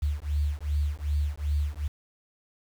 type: beating tone pair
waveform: sine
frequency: 72.2 / 74.8 Hz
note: D2 / D2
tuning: -29 / +32 cents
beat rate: 2.6 Hz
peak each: -28 dBFS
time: 0.02-1.88 s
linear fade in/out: 10 ms
effects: 8-bit